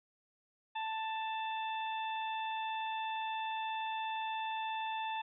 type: harmonic tone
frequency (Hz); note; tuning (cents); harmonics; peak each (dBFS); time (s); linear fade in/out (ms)
883; A5; +6; 1 / 2 / 3 / 4; -36 / -47 / -45 / -47; 0.75-5.22; 10
effects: none